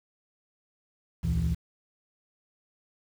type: tone cluster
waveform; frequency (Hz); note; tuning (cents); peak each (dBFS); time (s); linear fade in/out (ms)
sine; 63.4 / 76.7 / 118.4 / 165.8; B1 / D#2 / A#2 / E3; +46 / -24 / +27 / +10; -30 / -27 / -31 / -27; 1.23-1.55; 20
effects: tanh soft clip ceiling -19 dBFS + 8-bit